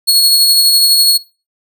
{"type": "tone with tremolo", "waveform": "sawtooth", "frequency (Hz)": 4337, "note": "C#8", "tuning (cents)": -39, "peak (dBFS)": -3, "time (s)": [0.07, 1.18], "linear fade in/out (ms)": 20, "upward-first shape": "sine", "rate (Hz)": 12, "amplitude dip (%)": 30, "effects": ["noise-tail reverb RT60 0.3 s tail -19 dB re dry"]}